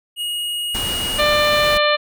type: tone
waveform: square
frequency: 2878 Hz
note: F#7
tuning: 49 cents flat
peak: -22 dBFS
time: 0.16-1.23 s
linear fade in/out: 50 ms
type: noise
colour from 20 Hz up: pink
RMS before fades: -27 dBFS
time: 0.74-1.78 s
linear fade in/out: 10 ms
type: harmonic tone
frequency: 595 Hz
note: D5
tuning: 22 cents sharp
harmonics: 1 / 2 / 3 / 4 / 5 / 6 / 7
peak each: -17 / -20 / -22 / -23 / -24 / -25 / -25 dBFS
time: 1.18-1.97 s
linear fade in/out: 20 ms
effects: none